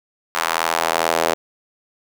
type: tone with high-pass filter sweep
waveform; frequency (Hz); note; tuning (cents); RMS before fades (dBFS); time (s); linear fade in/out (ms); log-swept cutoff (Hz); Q
square; 41.2; E1; 0; -20; 0.35-1.34; 0; 1100 to 540; 1.5
effects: none